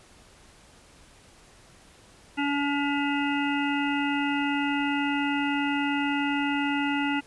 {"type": "harmonic tone with a mistuned harmonic", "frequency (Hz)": 285, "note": "C#4", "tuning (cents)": 48, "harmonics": [1, 3, 5, 7, 9, 10], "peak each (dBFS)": [-26, -31, -33, -34, -36, -36], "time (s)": [2.37, 7.21], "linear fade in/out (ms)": 20, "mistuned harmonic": 10, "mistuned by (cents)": -27, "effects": ["pink hiss -54 dBFS RMS until 7.26 s", "resampled to 24000 Hz"]}